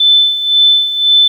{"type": "tone with tremolo", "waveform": "sine", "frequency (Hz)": 3520, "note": "A7", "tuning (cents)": 0, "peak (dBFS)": -4, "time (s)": [0, 1.28], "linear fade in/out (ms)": 5, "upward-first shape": "sine", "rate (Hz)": 1.9, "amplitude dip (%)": 70, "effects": ["7-bit"]}